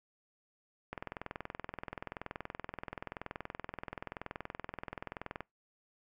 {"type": "click train", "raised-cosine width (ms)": 0.5, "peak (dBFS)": -24, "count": 95, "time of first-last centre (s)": [0.93, 5.406], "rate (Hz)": 21, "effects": ["noise-tail reverb RT60 0.2 s tail -25 dB re dry"]}